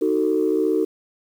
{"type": "chord", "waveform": "sine", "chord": "D# diminished", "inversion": "none", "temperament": "just", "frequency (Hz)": [311.1, 373.4, 448], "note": ["D#4", "F#4", "A4"], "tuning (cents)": [0, 16, 31], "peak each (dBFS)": -21, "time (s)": [0.01, 0.85], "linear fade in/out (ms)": 10, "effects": ["tanh soft clip ceiling -9 dBFS", "8-bit"]}